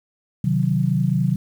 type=chord; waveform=sine; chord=C diminished; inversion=none; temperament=equal; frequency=130.81 / 155.56 / 185 Hz; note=C3 / Eb3 / Gb3; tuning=0 / 0 / 0 cents; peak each=-21 dBFS; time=0.44-1.36 s; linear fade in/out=5 ms; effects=8-bit